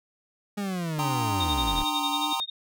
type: linear sweep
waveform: 40% pulse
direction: down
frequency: 207.7 to 30.32 Hz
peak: -27 dBFS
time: 0.57-1.84 s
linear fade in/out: 10 ms
type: tone with vibrato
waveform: sine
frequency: 293.7 Hz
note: D4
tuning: in tune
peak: -33 dBFS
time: 0.98-2.33 s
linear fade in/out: 2 ms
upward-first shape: sine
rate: 2.5 Hz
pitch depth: 32 cents each way
type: chord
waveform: square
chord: C minor seventh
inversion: second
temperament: equal with one note detuned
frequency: 784 / 922.2 / 1046.5 / 1244.5 Hz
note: G5 / Bb5 / C6 / Eb6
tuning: 0 / -19 / 0 / 0 cents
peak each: -34 / -31 / -35 / -36 dBFS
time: 0.99-2.4 s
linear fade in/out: 0 ms
type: tone with tremolo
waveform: sine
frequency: 3694 Hz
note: A#7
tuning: 16 cents flat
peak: -25 dBFS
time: 1.4-2.5 s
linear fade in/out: 5 ms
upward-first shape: sine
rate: 11 Hz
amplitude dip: 100%
effects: none